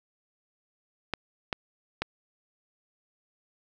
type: clicks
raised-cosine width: 0.3 ms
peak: -12 dBFS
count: 3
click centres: 1.137 / 1.528 / 2.02 s
effects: none